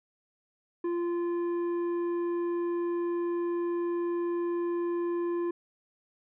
sine tone with tanh clipping, 345.5 Hz, F4, 19 cents flat, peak -29 dBFS, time 0.84-5.51 s, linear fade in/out 5 ms, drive 8 dB, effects none

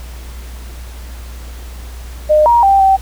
sine tone with pitch steps, 609 / 946 / 785 / 773 Hz, D#5 / A#5 / G5 / G5, -37 / +25 / +2 / -24 cents, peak -6 dBFS, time 2.29-2.97 s, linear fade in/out 20 ms, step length 170 ms, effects added 60 Hz sine -27 dBFS peak until 3.01 s + pink hiss -38 dBFS RMS until 3.01 s

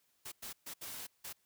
white noise bursts at uneven times, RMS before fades -45 dBFS, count 5, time 0.25-0.32 / 0.42-0.53 / 0.66-0.74 / 0.81-1.07 / 1.24-1.33 s, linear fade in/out 10 ms, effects white hiss -75 dBFS RMS until 1.45 s

